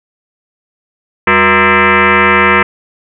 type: tone with frequency modulation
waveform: sine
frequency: 365.5 Hz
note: F#4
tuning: 21 cents flat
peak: -5 dBFS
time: 1.27-2.63 s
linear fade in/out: 5 ms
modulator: 282 Hz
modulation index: 7.4
effects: none